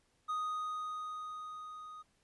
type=tone with level ramp; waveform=triangle; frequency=1244.5 Hz; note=D#6; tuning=in tune; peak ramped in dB=-31 to -45 dBFS; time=0.28-2.03 s; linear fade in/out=20 ms; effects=pink hiss -74 dBFS RMS until 2.23 s + resampled to 24000 Hz